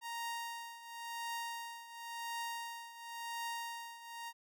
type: tone with tremolo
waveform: sawtooth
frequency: 932.3 Hz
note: A#5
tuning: in tune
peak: -34 dBFS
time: 0.01-4.33 s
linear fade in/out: 50 ms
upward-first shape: triangle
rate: 0.94 Hz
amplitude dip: 80%
effects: none